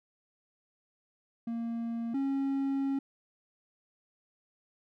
triangle tone pair in turn, 231.6 / 273.4 Hz, A#3 / C#4, -11 / -24 cents, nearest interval minor third, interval 287 cents, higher second, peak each -30 / -26 dBFS, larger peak second, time 1.47-2.14 / 2.14-2.99 s, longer second, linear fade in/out 5 ms, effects none

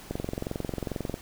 click train, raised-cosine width 2 ms, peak -17 dBFS, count 24, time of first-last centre 0.11-1.141 s, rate 22.3 Hz, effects pink hiss -47 dBFS RMS until 1.21 s

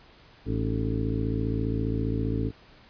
harmonic tone with a mistuned harmonic, 55 Hz, A1, in tune, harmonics 1 / 2 / 3 / 4 / 5 / 6 / 7 / 8, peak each -31 / -29 / -36 / -35 / -32 / -37 / -39 / -36 dBFS, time 0.45-2.52 s, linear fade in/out 50 ms, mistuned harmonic 6, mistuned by -84 cents, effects pink hiss -54 dBFS RMS until 2.89 s + resampled to 11025 Hz

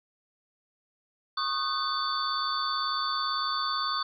sine tone cluster, 1097 / 1235 / 1508 / 3532 / 4514 Hz, C#6 / D#6 / F#6 / A7 / C#8, -18 / -13 / +32 / +6 / +31 cents, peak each -32 / -32 / -39 / -36 / -32 dBFS, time 1.37-4.03 s, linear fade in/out 5 ms, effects none

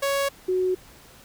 sawtooth / sine tone pair in turn, 556 / 369.3 Hz, C#5 / F#4, +5 / -3 cents, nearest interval perfect fifth, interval 708 cents, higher first, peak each -18 / -20 dBFS, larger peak first, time 0.02-0.29 / 0.48-0.75 s, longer neither, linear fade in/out 10 ms, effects pink hiss -50 dBFS RMS until 1.24 s

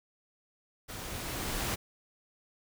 pink noise with level ramp, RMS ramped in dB -42 to -32 dBFS, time 0.88-1.76 s, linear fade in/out 20 ms, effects none

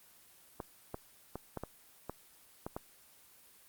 clicks, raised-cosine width 1 ms, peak -24 dBFS, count 8, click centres 0.602 / 0.944 / 1.356 / 1.573 / 1.636 / 2.096 / 2.665 / 2.765 s, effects white hiss -61 dBFS RMS until 3.68 s + Opus 24 kbps

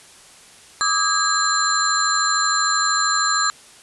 sine tone cluster, 1183 / 1276 / 1632 / 4113 / 7210 Hz, D6 / D#6 / G#6 / C8 / A8, +12 / +43 / -31 / -30 / +41 cents, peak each -23 dBFS, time 0.81-3.5 s, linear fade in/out 0 ms, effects white hiss -46 dBFS RMS until 3.82 s + resampled to 24000 Hz

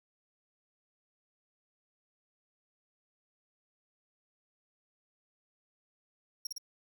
40% pulse tone with echo, 5588 Hz, F8, in tune, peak -33 dBFS, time 6.45-6.47 s, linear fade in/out 5 ms, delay 56 ms, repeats 2, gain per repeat -2 dB, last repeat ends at 6.582 s, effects 12-bit

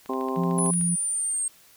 click train, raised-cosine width 0.3 ms, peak -29 dBFS, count 11, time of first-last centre 0.06-0.812 s, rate 13.3 Hz
harmonic tone, 131.1 Hz, C3, 4 cents sharp, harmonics 2 / 3 / 4 / 5 / 6 / 7 / 8, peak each -30 / -30 / -37 / -38 / -36 / -40 / -32 dBFS, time 0.09-0.71 s, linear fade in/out 5 ms
sine tone, 173.6 Hz, F3, 10 cents flat, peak -23 dBFS, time 0.36-0.96 s, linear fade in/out 20 ms
sine exponential sweep, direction down, 10040 to 8480 Hz, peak -24 dBFS, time 0.58-1.48 s, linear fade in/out 2 ms
effects white hiss -55 dBFS RMS until 1.76 s

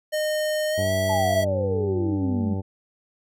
square tone with pitch glide, 613 to 653.2 Hz, D#5 to E5, -26 to -16 cents, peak -23 dBFS, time 0.12-1.45 s, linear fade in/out 20 ms, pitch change +110 cents, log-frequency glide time 0.7-0.92 s
harmonic tone, 96.4 Hz, G2, 28 cents flat, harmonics 1 / 2 / 3 / 4 / 5 / 6 / 8 / 9, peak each -26 / -32 / -36 / -38 / -40 / -42 / -44 / -45 dBFS, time 0.77-2.62 s, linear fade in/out 20 ms
sine exponential sweep, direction down, 880 to 203.1 Hz, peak -23 dBFS, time 1.09-2.54 s, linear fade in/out 10 ms
effects none

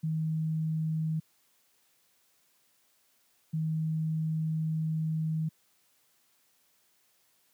sine tone pair in turn, 158.4 / 158.4 Hz, D#3 / D#3, +31 / +31 cents, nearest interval unison, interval 0 cents, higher neither, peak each -27 dBFS, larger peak neither, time 0.03-1.2 / 3.53-5.49 s, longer second, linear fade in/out 10 ms, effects white hiss -69 dBFS RMS until 7.53 s + high-pass 100 Hz 12 dB/octave

